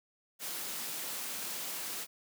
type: high-pass noise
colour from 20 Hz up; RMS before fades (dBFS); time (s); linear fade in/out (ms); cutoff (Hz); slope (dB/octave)
white; -39; 0.39-2.07; 50; 150; 24
effects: none